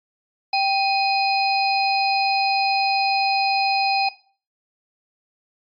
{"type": "harmonic tone with a mistuned harmonic", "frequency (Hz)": 830.6, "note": "G#5", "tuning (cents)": 0, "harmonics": [1, 3, 5, 6], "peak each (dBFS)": [-19, -24, -26, -27], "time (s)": [0.53, 4.09], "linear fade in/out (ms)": 5, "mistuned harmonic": 1, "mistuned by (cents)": -100, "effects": ["noise-tail reverb RT60 0.4 s tail -17 dB re dry", "AAC 48 kbps"]}